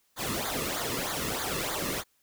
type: noise with flanger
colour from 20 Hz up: pink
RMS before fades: -32 dBFS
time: 0.16-2.04 s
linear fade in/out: 50 ms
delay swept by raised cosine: 0.36 to 1.33 ms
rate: 3.2 Hz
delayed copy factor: -0.75
effects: white hiss -70 dBFS RMS until 2.22 s